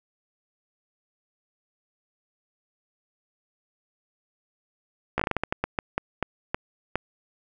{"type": "slowing click train", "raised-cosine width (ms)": 0.5, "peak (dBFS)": -9, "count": 15, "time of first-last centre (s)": [5.18, 6.956], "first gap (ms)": 15, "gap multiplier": 1.29, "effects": []}